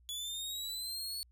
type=linear sweep; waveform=sawtooth; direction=up; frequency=3400 to 4435 Hz; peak=-35 dBFS; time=0.09-1.23 s; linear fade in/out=0 ms; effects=added 60 Hz sine -61 dBFS peak until 1.31 s